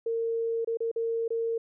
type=tone with dropouts; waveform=sine; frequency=458 Hz; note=A#4; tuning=31 cents flat; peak=-26 dBFS; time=0.06-1.58 s; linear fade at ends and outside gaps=5 ms; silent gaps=0.647-0.673 / 0.772-0.804 / 0.915-0.96 / 1.28-1.304 s; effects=none